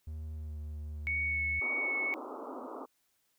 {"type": "tone with pitch glide", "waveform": "triangle", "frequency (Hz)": [77.78, 75.39], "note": ["D#2", "D2"], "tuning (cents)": [0, 46], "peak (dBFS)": -36, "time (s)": [0.07, 1.6], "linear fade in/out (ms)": 5, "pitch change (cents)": -54, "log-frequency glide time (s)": [0.33, 0.61]}
{"type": "tone with vibrato", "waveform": "sine", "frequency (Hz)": 2217, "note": "C#7", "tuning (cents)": 0, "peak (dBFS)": -30, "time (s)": [1.07, 2.14], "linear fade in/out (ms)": 0, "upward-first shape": "sine", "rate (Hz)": 1.9, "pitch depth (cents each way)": 12}
{"type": "band-pass noise", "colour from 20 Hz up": "pink", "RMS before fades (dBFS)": -43, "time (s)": [1.61, 2.86], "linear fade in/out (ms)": 10, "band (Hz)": [240, 1300], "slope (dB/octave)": 96}
{"effects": ["white hiss -75 dBFS RMS until 3.38 s"]}